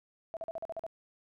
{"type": "tone bursts", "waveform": "sine", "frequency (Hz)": 659.3, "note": "E5", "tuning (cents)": 0, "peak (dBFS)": -35, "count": 8, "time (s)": [0.34, 0.865], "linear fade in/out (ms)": 0, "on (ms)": 28, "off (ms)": 43, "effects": []}